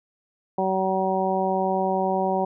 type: harmonic tone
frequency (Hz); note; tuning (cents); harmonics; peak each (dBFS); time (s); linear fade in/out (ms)
189.6; F#3; +43; 1 / 2 / 3 / 4 / 5; -28 / -27 / -27 / -25 / -29; 0.58-2.45; 5
effects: none